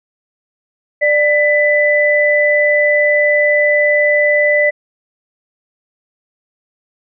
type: tone pair together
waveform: sine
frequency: 593 / 1994.6 Hz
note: D5 / B6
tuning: +17 / +17 cents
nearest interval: octave + major sixth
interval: 2100 cents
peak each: -12 dBFS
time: 1.01-4.71 s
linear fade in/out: 20 ms
effects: none